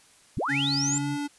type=linear sweep; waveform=sine; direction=up; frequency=43.65 to 7459 Hz; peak=-25 dBFS; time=0.37-0.98 s; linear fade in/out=0 ms
type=tone with pitch glide; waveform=square; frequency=279 to 289.2 Hz; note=C#4 to D4; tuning=+11 to -27 cents; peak=-29 dBFS; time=0.48-1.28 s; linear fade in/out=20 ms; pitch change=+62 cents; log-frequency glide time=0.84-1.1 s
type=tone with vibrato; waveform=sine; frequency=140 Hz; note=C#3; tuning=18 cents sharp; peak=-30 dBFS; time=0.49-1.18 s; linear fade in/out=50 ms; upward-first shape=sine; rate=11 Hz; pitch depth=11 cents each way
effects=white hiss -57 dBFS RMS until 1.38 s + resampled to 24000 Hz